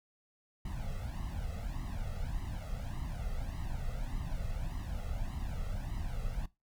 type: noise with flanger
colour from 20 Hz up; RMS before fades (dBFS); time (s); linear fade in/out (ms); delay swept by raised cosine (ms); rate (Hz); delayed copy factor
brown; -37; 0.65-6.46; 5; 1 to 1.54; 1.7; +1
effects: noise-tail reverb RT60 0.2 s tail -19 dB re dry